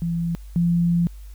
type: tone pair in turn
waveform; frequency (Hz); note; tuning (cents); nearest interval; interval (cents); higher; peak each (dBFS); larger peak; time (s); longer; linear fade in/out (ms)
sine; 168.9 / 171.65; E3 / F3; +42 / -30; unison; 28; second; -21 / -16; second; 0.02-0.35 / 0.56-1.07; second; 0
effects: added 50 Hz sine -36 dBFS peak until 1.34 s + white hiss -56 dBFS RMS until 1.34 s